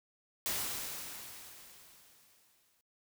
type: noise with exponential decay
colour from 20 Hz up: white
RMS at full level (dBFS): -34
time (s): 0.46-2.81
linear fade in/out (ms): 0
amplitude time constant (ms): 510
effects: noise-tail reverb RT60 0.1 s tail -23 dB re dry